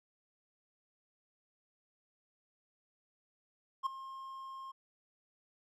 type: tone with ADSR envelope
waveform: triangle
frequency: 1067 Hz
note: C6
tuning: 34 cents sharp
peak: -26 dBFS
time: 3.83-4.72 s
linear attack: 32 ms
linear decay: 8 ms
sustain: -16 dB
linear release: 13 ms
effects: none